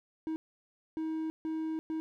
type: tone bursts at uneven times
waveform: triangle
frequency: 317.9 Hz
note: D#4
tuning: 37 cents sharp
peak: -30 dBFS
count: 4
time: 0.27-0.36 / 0.97-1.3 / 1.45-1.79 / 1.9-2 s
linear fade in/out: 0 ms
effects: none